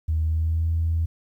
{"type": "tone with pitch glide", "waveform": "sine", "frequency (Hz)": [79.2, 82.04], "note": ["D#2", "E2"], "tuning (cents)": [31, -8], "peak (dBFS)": -19, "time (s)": [0.08, 1.06], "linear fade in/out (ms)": 10, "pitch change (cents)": 61, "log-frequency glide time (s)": [0.23, 0.67], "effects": ["tanh soft clip ceiling -15 dBFS", "10-bit"]}